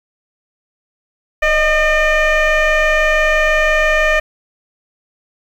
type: tone with frequency modulation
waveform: sine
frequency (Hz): 1217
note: D#6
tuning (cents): -39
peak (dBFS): -8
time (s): 1.42-4.2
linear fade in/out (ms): 10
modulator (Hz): 597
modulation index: 1.9
effects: tanh soft clip ceiling -9 dBFS + 7-bit